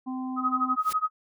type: harmonic tone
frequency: 258.1 Hz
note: C4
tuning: 23 cents flat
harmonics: 1 / 3 / 4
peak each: -30 / -40 / -42 dBFS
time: 0.06-0.76 s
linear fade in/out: 20 ms
type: tone with tremolo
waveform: sine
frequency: 1262 Hz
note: D#6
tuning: 24 cents sharp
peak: -20 dBFS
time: 0.36-1.1 s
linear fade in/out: 50 ms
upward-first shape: sine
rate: 12 Hz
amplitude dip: 95%
type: noise with exponential growth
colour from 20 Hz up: white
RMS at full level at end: -31 dBFS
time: 0.79-0.93 s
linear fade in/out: 5 ms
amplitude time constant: 30 ms
effects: none